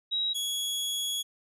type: tone pair in turn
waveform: sine / sawtooth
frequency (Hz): 3841 / 3349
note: B7 / G#7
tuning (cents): -49 / +14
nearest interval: major second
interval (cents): 237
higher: first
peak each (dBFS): -26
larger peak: neither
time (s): 0.11-0.34 / 0.34-1.23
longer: second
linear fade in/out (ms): 20
effects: resampled to 32000 Hz